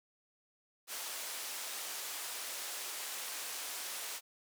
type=band-pass noise; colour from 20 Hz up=white; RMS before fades=-42 dBFS; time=0.87-4.21 s; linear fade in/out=50 ms; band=480 to 12000 Hz; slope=12 dB/octave; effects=none